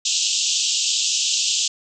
white band-pass noise, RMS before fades -21 dBFS, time 0.05-1.68 s, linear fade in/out 5 ms, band 2700 to 7600 Hz, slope 96 dB/octave, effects none

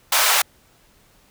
pink high-pass noise, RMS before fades -17 dBFS, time 0.12-0.42 s, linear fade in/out 5 ms, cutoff 730 Hz, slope 24 dB/octave, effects pink hiss -56 dBFS RMS until 1.3 s

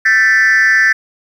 sine tone with frequency modulation, 1768 Hz, A6, 8 cents sharp, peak -5 dBFS, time 0.05-0.93 s, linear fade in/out 10 ms, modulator 215 Hz, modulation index 0.93, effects tanh soft clip ceiling -6 dBFS + 7-bit

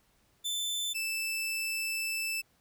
sawtooth tone pair in turn, 3532 / 2641 Hz, A7 / E7, +6 / +3 cents, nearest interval perfect fourth, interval 503 cents, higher first, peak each -28 dBFS, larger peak neither, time 0.44-0.94 / 0.94-2.42 s, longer second, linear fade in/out 20 ms, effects pink hiss -69 dBFS RMS until 2.6 s

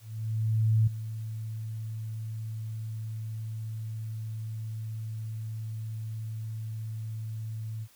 sine tone with ADSR envelope, 110.4 Hz, A2, 6 cents sharp, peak -19 dBFS, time 0-7.88 s, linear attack 870 ms, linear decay 9 ms, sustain -14 dB, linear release 56 ms, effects white hiss -60 dBFS RMS until 7.95 s

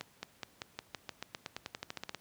accelerating click train, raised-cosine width 0.2 ms, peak -21 dBFS, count 19, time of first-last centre 0.01-2.147 s, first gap 220 ms, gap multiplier 0.92, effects pink hiss -64 dBFS RMS until 2.2 s + high-pass 80 Hz 12 dB/octave

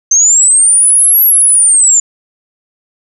sine linear two-way sweep, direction up then down, 6220 to 11710 to 7020 Hz, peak -4 dBFS, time 0.11-2 s, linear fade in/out 5 ms, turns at 1.23 s, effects none

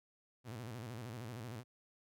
sawtooth tone with vibrato, 116.54 Hz, A#2, in tune, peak -40 dBFS, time 0.44-1.64 s, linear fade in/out 50 ms, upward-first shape square, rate 13 Hz, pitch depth 130 cents each way, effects none

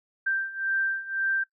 sine beating tone pair, 1570 / 1571.9 Hz, G6 / G6, +2 / +4 cents, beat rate 1.9 Hz, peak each -30 / -27 dBFS, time 0.26-1.44 s, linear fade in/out 10 ms, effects noise-tail reverb RT60 0.1 s tail -18 dB re dry

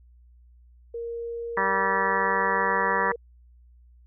sine tone with pitch glide, 466.8 to 470.9 Hz, A#4 to A#4, +2 to +18 cents, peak -30 dBFS, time 0.94-3.16 s, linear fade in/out 5 ms, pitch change +16 cents, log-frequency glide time 1.08-3.04 s
harmonic tone, 193.6 Hz, G3, 21 cents flat, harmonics 1 / 2 / 3 / 4 / 5 / 6 / 7 / 8 / 9 / 10, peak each -36 / -35 / -35 / -36 / -26 / -29 / -34 / -35 / -28 / -31 dBFS, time 1.57-3.12 s, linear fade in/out 2 ms
effects added 60 Hz sine -51 dBFS peak until 4.06 s

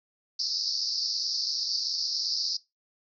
white band-pass noise, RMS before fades -30 dBFS, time 0.39-2.57 s, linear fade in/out 5 ms, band 4400 to 5400 Hz, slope 96 dB/octave, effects noise-tail reverb RT60 0.2 s tail -19 dB re dry

